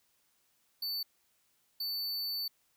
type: tone bursts at uneven times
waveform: square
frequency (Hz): 4500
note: C#8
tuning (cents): +25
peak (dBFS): -34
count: 2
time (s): 0.82-1.03 / 1.8-2.48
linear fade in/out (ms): 5
effects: white hiss -73 dBFS RMS until 2.76 s